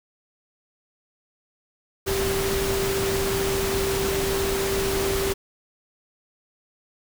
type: tone in noise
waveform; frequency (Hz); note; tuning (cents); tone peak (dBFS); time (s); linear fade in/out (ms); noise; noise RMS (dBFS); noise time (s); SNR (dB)
sine; 390.4; G4; -7; -24; 2.06-5.34; 20; pink; -27; 2.06-5.34; 0
effects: none